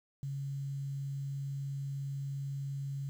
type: tone with quantisation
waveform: sine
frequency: 138.5 Hz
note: C#3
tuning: 1 cent flat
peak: -35 dBFS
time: 0.23-3.09 s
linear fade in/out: 0 ms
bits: 10
effects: none